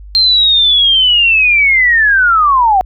sine linear sweep, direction down, 4186 to 729 Hz, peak -6 dBFS, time 0.15-2.81 s, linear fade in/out 0 ms, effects added 50 Hz sine -29 dBFS peak until 2.85 s

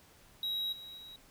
triangle tone with level steps, 3839 Hz, B7, 50 cents flat, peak -31 / -44 / -46 dBFS, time 0.43-1.16 s, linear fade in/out 2 ms, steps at 0.72 / 0.97 s, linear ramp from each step 10 ms, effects pink hiss -61 dBFS RMS until 1.3 s

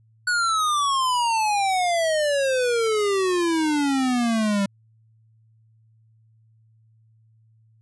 square exponential sweep, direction down, 1480 to 195 Hz, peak -20 dBFS, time 0.27-4.66 s, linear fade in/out 5 ms, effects added 111 Hz sine -55 dBFS peak until 7.81 s + resampled to 24000 Hz

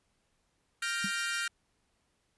sawtooth chord, G minor seventh, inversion third, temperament equal with one note detuned, 1396.9 / 1568 / 1864.7 / 2362 Hz, F6 / G6 / Bb6 / D7, 0 / 0 / 0 / +9 cents, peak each -31 / -34 / -34 / -37 dBFS, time 0.82-1.48 s, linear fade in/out 5 ms
sine tone with exponential decay, 195.1 Hz, G3, 8 cents flat, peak -30 dBFS, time 1.04-1.12 s, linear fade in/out 5 ms, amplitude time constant 17 ms
effects pink hiss -75 dBFS RMS until 2.37 s + resampled to 24000 Hz

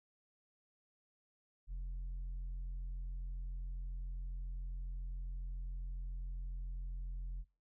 sine tone with tanh clipping, 43.65 Hz, F1, in tune, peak -40 dBFS, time 1.67-7.45 s, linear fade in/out 50 ms, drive 3 dB, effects noise-tail reverb RT60 0.3 s tail -23 dB re dry

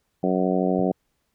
harmonic tone, 92.5 Hz, F#2, in tune, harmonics 2 / 3 / 4 / 5 / 6 / 7 / 8, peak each -24 / -26 / -27 / -28 / -29 / -29 / -30 dBFS, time 0.23-0.92 s, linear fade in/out 5 ms
sine tone with exponential decay, 123.47 Hz, B2, in tune, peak -28 dBFS, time 0.79-0.87 s, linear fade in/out 0 ms, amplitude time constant 17 ms
effects pink hiss -73 dBFS RMS until 1.34 s

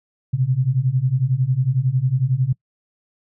sine beating tone pair, 123.47 / 134.47 Hz, B2 / C3, 0 / +48 cents, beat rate 11 Hz, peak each -20 / -18 dBFS, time 0.33-2.53 s, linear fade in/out 10 ms, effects noise-tail reverb RT60 0.1 s tail -24 dB re dry

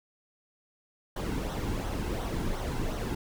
brown noise with flanger, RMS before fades -32 dBFS, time 1.16-3.15 s, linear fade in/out 5 ms, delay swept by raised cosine 0.41 to 1.71 ms, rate 2.8 Hz, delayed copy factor -0.55, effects none

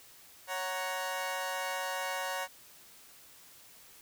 20% pulse chord, F# major, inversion second, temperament equal, 554.4 / 740 / 932.3 Hz, C#5 / F#5 / A#5, 0 / 0 / 0 cents, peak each -33 / -34 / -33 dBFS, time 0.47-2.48 s, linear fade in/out 50 ms, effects white hiss -56 dBFS RMS until 4.01 s

